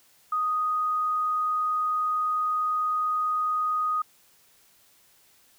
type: tone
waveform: sine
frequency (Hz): 1244.5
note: D#6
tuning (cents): 0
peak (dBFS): -23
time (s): 0.32-4.02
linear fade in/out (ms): 5
effects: white hiss -60 dBFS RMS until 5.58 s